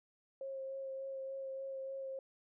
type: tone with vibrato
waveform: sine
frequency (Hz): 537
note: C5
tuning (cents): +45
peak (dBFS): -40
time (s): 0.41-2.19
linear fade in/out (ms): 2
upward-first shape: sine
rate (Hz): 3.4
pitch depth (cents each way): 14
effects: none